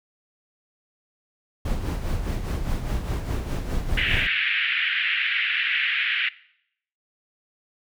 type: noise with tremolo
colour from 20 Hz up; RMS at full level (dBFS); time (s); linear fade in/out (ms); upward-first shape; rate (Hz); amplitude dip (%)
brown; -24; 1.65-4.27; 5; sine; 4.9; 55
type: band-pass noise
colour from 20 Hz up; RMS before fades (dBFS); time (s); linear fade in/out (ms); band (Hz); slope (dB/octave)
white; -24; 3.97-6.29; 5; 1600 to 3000; 48
effects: noise-tail reverb RT60 0.7 s tail -20 dB re dry